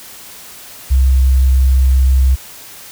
sine tone, 65.41 Hz, C2, in tune, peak -7 dBFS, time 0.9-2.36 s, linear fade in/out 20 ms, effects white hiss -35 dBFS RMS until 2.91 s

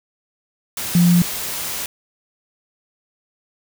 sine tone in noise, 174.61 Hz, F3, in tune, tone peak -10 dBFS, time 0.95-1.22 s, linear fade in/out 2 ms, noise white, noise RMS -26 dBFS, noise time 0.77-1.86 s, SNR +13 dB, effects none

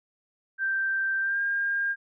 sine tone with pitch glide, 1568 to 1609.3 Hz, G6 to G6, 0 to +45 cents, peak -24 dBFS, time 0.58-1.96 s, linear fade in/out 50 ms, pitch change +45 cents, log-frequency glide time 1.21-1.4 s, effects none

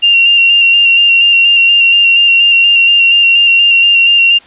sine tone with vibrato, 2772 Hz, F7, 14 cents flat, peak -4 dBFS, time 0.02-4.39 s, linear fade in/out 20 ms, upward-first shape square, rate 4.2 Hz, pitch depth 18 cents each way, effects white hiss -39 dBFS RMS until 4.46 s + resampled to 8000 Hz

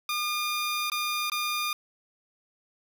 15% pulse tone with dropouts, 1211 Hz, D#6, 47 cents flat, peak -21 dBFS, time 0.09-1.73 s, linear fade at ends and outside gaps 2 ms, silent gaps 0.9-0.918 / 1.299-1.318 s, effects none

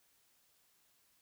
silence, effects white hiss -72 dBFS RMS until 1.21 s

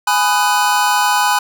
square chord, G# minor seventh, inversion none, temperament just, 830.6 / 996.7 / 1245.9 / 1495.1 Hz, G#5 / B5 / D#6 / F#6, 0 / +16 / +2 / +18 cents, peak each -17 / -17 / -23 / -20 dBFS, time 0.07-1.39 s, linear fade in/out 5 ms, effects none

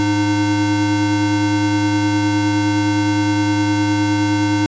square tone pair together, 104.9 / 305 Hz, G#2 / D#4, +18 / -34 cents, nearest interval octave + tritone, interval 1848 cents, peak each -21 / -16 dBFS, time 0-4.66 s, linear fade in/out 0 ms, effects resampled to 16000 Hz

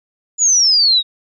sine exponential sweep, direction down, 7040 to 3729 Hz, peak -9 dBFS, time 0.38-1.03 s, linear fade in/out 50 ms, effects none

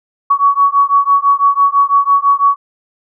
sine beating tone pair, 1121 / 1127 Hz, C#6 / C#6, +19 / +28 cents, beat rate 6 Hz, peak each -11 dBFS, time 0.3-2.56 s, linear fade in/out 10 ms, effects none

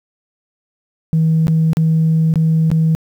sine tone with dropouts, 160.5 Hz, E3, 46 cents flat, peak -9 dBFS, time 1.13-2.95 s, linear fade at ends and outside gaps 0 ms, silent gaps 1.47-1.481 / 1.732-1.77 / 2.339-2.357 / 2.703-2.715 s, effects tanh soft clip ceiling -7 dBFS + 8-bit

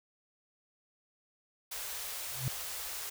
white band-stop noise, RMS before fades -40 dBFS, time 1.71-3.1 s, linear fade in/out 10 ms, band 100 to 430 Hz, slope 24 dB/octave
sine tone with exponential growth, 129.5 Hz, C3, 17 cents flat, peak -27 dBFS, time 2.29-2.48 s, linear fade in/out 0 ms, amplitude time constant 40 ms
effects none

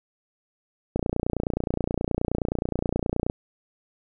click train, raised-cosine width 2 ms, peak -11 dBFS, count 70, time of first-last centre 0.96-3.299 s, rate 29.5 Hz, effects none

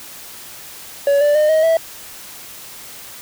triangle tone with pitch steps, 565 / 585.9 / 607.7 / 630.2 / 653.5 Hz, C#5 / D5 / D#5 / D#5 / E5, +33 / -4 / -41 / +22 / -15 cents, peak -9 dBFS, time 1.07-1.77 s, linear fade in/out 2 ms, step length 140 ms, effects white hiss -36 dBFS RMS until 3.21 s

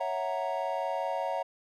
triangle chord, F# dominant seventh, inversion second, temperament equal, 554.4 / 659.3 / 740 / 932.3 Hz, C#5 / E5 / F#5 / A#5, 0 / 0 / 0 / 0 cents, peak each -33 dBFS, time 0-1.43 s, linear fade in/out 10 ms, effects none

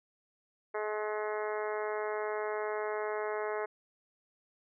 harmonic tone, 212.5 Hz, G#3, 40 cents sharp, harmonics 2 / 3 / 4 / 5 / 6 / 7 / 8 / 9 / 10, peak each -35 / -39 / -41 / -43 / -45 / -46 / -47 / -48 / -49 dBFS, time 0.74-3.66 s, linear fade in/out 10 ms, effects none

